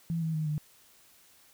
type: tone with pitch steps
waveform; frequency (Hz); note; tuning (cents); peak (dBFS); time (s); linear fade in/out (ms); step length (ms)
sine; 166.2 / 160.91 / 155.79 / 150.83; E3 / E3 / D#3 / D3; +15 / -41 / +3 / +47; -28; 0.1-0.58; 0; 120
effects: white hiss -60 dBFS RMS until 1.53 s